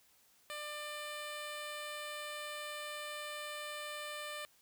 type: tone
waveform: 10% pulse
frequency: 596 Hz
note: D5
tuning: 25 cents sharp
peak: -33 dBFS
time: 0.5-4.45 s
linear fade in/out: 0 ms
effects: white hiss -68 dBFS RMS until 4.61 s